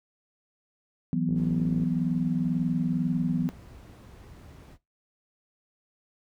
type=chord; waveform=sine; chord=E suspended second; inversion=none; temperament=equal; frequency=164.81 / 185 / 246.9 Hz; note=E3 / F#3 / B3; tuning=0 / 0 / 0 cents; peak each=-28 dBFS; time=1.13-3.49 s; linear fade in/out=0 ms
type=click train; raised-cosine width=3 ms; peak=-25 dBFS; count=31; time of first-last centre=1.29-1.835 s; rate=55 Hz
type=noise; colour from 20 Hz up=brown; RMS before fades=-44 dBFS; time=1.34-4.78 s; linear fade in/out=50 ms
effects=noise-tail reverb RT60 0.2 s tail -18 dB re dry + high-pass 60 Hz 12 dB/octave